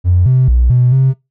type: tone with pitch steps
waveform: triangle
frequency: 89.2 / 128.9 / 60.7 / 124.2 / 132.7 Hz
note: F2 / C3 / B1 / B2 / C3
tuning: +37 / -26 / -29 / +10 / +25 cents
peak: -3 dBFS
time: 0.04-1.14 s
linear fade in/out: 50 ms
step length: 220 ms
effects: noise-tail reverb RT60 0.2 s tail -23 dB re dry + tanh soft clip ceiling -4 dBFS